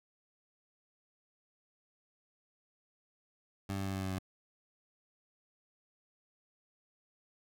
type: tone with pitch steps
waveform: 20% pulse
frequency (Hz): 98 / 97.21 / 96.43 / 95.65 / 94.88 / 94.12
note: G2 / G2 / G2 / G2 / F#2 / F#2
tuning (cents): 0 / -14 / -28 / -42 / +44 / +30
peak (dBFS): -30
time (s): 3.69-4.188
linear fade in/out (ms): 5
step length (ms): 83
effects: none